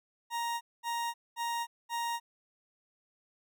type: tone bursts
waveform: 40% pulse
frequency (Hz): 936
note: A#5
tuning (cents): +7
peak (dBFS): -31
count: 4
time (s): 0.3-2.2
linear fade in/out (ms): 50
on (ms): 310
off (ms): 220
effects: none